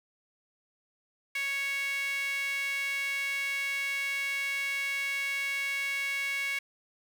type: tone with high-pass filter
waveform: sawtooth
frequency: 554.4 Hz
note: C#5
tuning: in tune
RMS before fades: -32 dBFS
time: 1.35-6.59 s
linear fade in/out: 5 ms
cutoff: 2100 Hz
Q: 7.5
effects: none